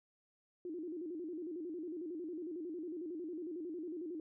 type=tone with vibrato; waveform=sine; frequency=332.9 Hz; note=E4; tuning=17 cents sharp; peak=-40 dBFS; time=0.65-4.2 s; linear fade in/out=2 ms; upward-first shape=square; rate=11 Hz; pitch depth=120 cents each way; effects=none